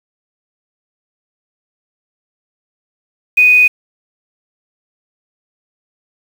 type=tone with quantisation; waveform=sine; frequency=2489 Hz; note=D#7; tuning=in tune; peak=-5 dBFS; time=3.37-3.68 s; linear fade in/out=10 ms; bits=5; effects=none